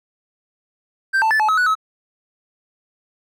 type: tone with pitch steps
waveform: triangle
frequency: 1566 / 885 / 1749 / 860 / 1282 / 1475 / 1286 Hz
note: G6 / A5 / A6 / A5 / E6 / F#6 / E6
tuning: -2 / +10 / -11 / -40 / -49 / -6 / -43 cents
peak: -12 dBFS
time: 1.13-1.753 s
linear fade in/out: 20 ms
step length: 89 ms
effects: none